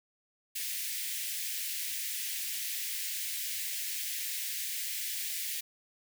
white high-pass noise, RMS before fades -36 dBFS, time 0.55-5.61 s, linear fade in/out 10 ms, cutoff 1800 Hz, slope 48 dB/octave, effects none

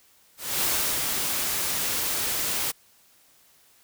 white noise with ADSR envelope, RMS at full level -24 dBFS, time 0.37-2.72 s, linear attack 260 ms, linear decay 380 ms, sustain -3 dB, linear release 19 ms, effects white hiss -59 dBFS RMS until 3.83 s

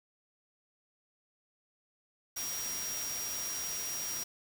sine tone in noise, 5700 Hz, F8, 34 cents sharp, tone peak -37 dBFS, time 2.36-4.24 s, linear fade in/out 10 ms, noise white, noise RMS -40 dBFS, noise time 2.36-4.24 s, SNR 0 dB, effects none

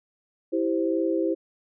sine chord, C major, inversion first, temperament equal, 329.6 / 392 / 523.3 Hz, E4 / G4 / C5, 0 / 0 / 0 cents, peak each -24 / -28 / -28 dBFS, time 0.52-1.35 s, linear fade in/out 20 ms, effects none

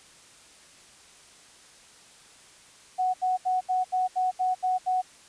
sine tone bursts, 740 Hz, F#5, in tune, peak -22 dBFS, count 9, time 2.98-5.02 s, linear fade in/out 20 ms, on 160 ms, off 75 ms, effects white hiss -53 dBFS RMS until 5.28 s + resampled to 22050 Hz

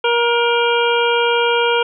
harmonic tone with a mistuned harmonic, 473 Hz, A#4, 25 cents sharp, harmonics 1 / 2 / 3 / 5 / 6 / 7, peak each -16 / -19 / -21 / -23 / -24 / -24 dBFS, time 0.04-1.83 s, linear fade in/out 5 ms, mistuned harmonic 7, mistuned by -50 cents, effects none

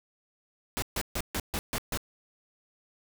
pink noise bursts, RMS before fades -31 dBFS, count 7, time 0.77-1.974 s, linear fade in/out 0 ms, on 52 ms, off 140 ms, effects none

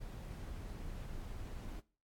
brown noise, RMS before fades -45 dBFS, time 0-1.81 s, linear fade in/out 20 ms, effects noise-tail reverb RT60 0.4 s tail -21 dB re dry + AAC 64 kbps

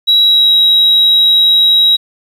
sine tone with pitch glide, 3881 to 3843 Hz, B7 to B7, -31 to -48 cents, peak -4 dBFS, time 0.07-1.97 s, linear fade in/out 20 ms, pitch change -17 cents, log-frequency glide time 0.22-0.53 s, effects tanh soft clip ceiling -2 dBFS + 7-bit

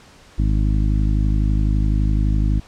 harmonic tone, 51.91 Hz, G#1, in tune, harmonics 1 / 2 / 3 / 4 / 5 / 6, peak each -16 / -22 / -26 / -28 / -30 / -32 dBFS, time 0.38-2.6 s, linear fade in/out 10 ms, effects pink hiss -47 dBFS RMS until 2.67 s + low-pass 7000 Hz 12 dB/octave

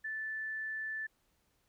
sine tone, 1755 Hz, A6, 5 cents flat, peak -36 dBFS, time 0.04-1.07 s, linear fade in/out 10 ms, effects pink hiss -75 dBFS RMS until 1.68 s

